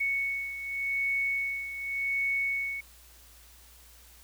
sine beating tone pair, 2217 / 2217.87 Hz, C#7 / C#7, 0 / 0 cents, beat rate 0.87 Hz, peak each -29 / -35 dBFS, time 0-2.81 s, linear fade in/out 10 ms, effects added 59 Hz sine -56 dBFS peak until 4.23 s + white hiss -56 dBFS RMS until 4.23 s

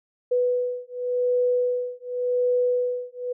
sine beating tone pair, 493.9 / 494.79 Hz, B4 / B4, 0 / +3 cents, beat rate 0.89 Hz, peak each -24 dBFS, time 0.31-3.33 s, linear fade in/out 10 ms, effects none

